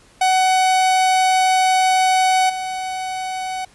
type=tone with level steps; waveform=45% pulse; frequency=749 Hz; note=F#5; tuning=21 cents sharp; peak=-13 / -23 dBFS; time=0.21-3.65 s; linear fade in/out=5 ms; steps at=2.49 s; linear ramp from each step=10 ms; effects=pink hiss -51 dBFS RMS until 3.74 s + resampled to 24000 Hz